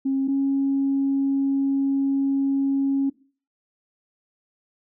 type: tone pair in turn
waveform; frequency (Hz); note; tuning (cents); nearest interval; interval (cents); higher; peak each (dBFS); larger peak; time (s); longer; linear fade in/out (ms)
sine; 270 / 274.2; C#4 / C#4; -45 / -19; unison; 26; second; -19 / -18; second; 0.05-0.28 / 0.28-3.1; second; 10
effects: noise-tail reverb RT60 0.4 s tail -20 dB re dry + tanh soft clip ceiling -14 dBFS